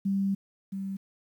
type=tone pair in turn; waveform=sine; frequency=196 / 194.31 Hz; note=G3 / G3; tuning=0 / -15 cents; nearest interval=unison; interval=15 cents; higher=first; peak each=-24 / -31 dBFS; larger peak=first; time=0.05-0.35 / 0.72-0.97 s; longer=first; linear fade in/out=10 ms; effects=10-bit